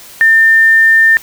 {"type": "tone", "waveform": "sine", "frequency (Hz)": 1800, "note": "A6", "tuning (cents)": 39, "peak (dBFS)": -4, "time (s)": [0.21, 1.17], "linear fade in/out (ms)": 0, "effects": ["white hiss -35 dBFS RMS until 1.22 s"]}